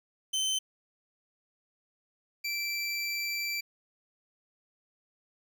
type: tone pair in turn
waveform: 25% pulse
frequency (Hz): 3076 / 2338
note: G7 / D7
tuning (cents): -33 / -8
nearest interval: perfect fourth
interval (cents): 475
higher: first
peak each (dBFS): -24 / -27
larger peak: first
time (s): 0.33-0.59 / 2.44-3.61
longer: second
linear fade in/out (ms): 10
effects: none